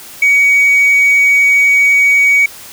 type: tone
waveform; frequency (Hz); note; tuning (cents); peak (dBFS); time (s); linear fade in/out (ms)
sine; 2254; C#7; +28; -4; 0.22-2.46; 5
effects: tanh soft clip ceiling -4 dBFS + white hiss -33 dBFS RMS until 2.72 s